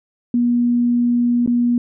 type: tone with dropouts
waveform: sine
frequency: 240.7 Hz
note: B3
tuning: 44 cents flat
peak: -13 dBFS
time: 0.34-1.78 s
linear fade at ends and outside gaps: 2 ms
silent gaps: 1.462-1.475 s
effects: none